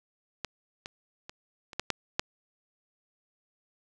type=clicks; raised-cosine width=0.2 ms; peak=-15 / -21 / -24 / -26 / -12 / -9 / -8 dBFS; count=7; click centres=0.447 / 0.859 / 1.295 / 1.732 / 1.796 / 1.903 / 2.195 s; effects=none